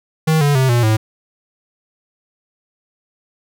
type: tone with pitch steps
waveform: square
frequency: 158.2 / 144.23 / 131.5 / 119.89 / 109.31 Hz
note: D#3 / D3 / C3 / A#2 / A2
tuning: +29 / -31 / +9 / +49 / -11 cents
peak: -12 dBFS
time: 0.27-0.97 s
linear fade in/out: 10 ms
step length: 140 ms
effects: none